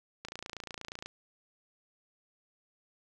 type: click train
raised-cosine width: 0.2 ms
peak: -23 dBFS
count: 24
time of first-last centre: 0.25-1.06 s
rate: 28.4 Hz
effects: none